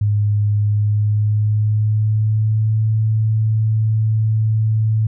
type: tone with pitch glide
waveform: sine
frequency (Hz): 104 to 109.61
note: G#2 to A2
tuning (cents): +3 to -6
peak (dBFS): -13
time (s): 0.01-5.07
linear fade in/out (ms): 5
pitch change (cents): +91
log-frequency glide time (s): 0.55-2.85
effects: none